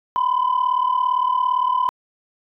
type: tone pair together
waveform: sine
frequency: 987.8 / 1025.4 Hz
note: B5 / C6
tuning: 0 / -35 cents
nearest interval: minor second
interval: 65 cents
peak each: -18 dBFS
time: 0.16-1.89 s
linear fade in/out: 0 ms
effects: tanh soft clip ceiling -12 dBFS